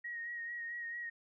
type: tone with vibrato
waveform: sine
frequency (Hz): 1883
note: A#6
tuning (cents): +17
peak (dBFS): -39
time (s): 0.04-1.1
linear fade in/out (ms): 10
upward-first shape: sine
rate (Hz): 4.5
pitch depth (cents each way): 29
effects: none